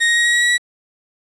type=tone with pitch steps; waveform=35% pulse; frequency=1864.7 / 1876.6 / 1888.5 / 1900.6 / 1912.7 / 1924.9 / 1937.2 Hz; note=A#6 / A#6 / A#6 / A#6 / A#6 / B6 / B6; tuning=0 / +11 / +22 / +33 / +44 / -45 / -34 cents; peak=-11 dBFS; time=0-0.581 s; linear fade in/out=20 ms; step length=83 ms; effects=resampled to 22050 Hz + 7-bit